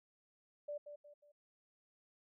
sine tone with echo, 586 Hz, D5, 4 cents flat, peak -40 dBFS, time 0.68-0.78 s, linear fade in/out 10 ms, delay 180 ms, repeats 3, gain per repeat -8 dB, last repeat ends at 1.32 s, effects none

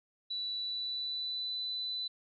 sine tone with pitch glide, 3951 to 3995 Hz, B7 to B7, 0 to +19 cents, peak -34 dBFS, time 0.3-2.08 s, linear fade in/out 10 ms, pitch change +19 cents, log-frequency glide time 0.57-1.56 s, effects none

